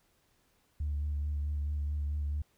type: tone with vibrato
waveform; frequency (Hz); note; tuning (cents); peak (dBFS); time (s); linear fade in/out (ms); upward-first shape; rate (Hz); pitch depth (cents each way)
sine; 73.42; D2; 0; -29; 0.8-2.42; 5; sine; 4.6; 26
effects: tanh soft clip ceiling -27 dBFS + pink hiss -71 dBFS RMS until 2.57 s